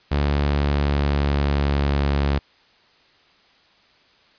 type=tone with pitch glide; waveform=sawtooth; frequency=72 to 70.56 Hz; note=D2 to C#2; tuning=-34 to +31 cents; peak=-14 dBFS; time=0.11-2.39 s; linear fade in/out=10 ms; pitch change=-35 cents; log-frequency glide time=0.44-2.12 s; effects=white hiss -56 dBFS RMS until 4.38 s + resampled to 11025 Hz